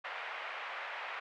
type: band-pass noise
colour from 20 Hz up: white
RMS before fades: -42 dBFS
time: 0.04-1.2 s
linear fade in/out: 10 ms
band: 600 to 2400 Hz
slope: 24 dB/octave
effects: none